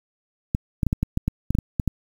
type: clicks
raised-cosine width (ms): 5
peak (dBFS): -8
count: 12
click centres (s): 0.549 / 0.832 / 0.867 / 0.929 / 1.03 / 1.174 / 1.28 / 1.506 / 1.551 / 1.587 / 1.798 / 1.877
effects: 7-bit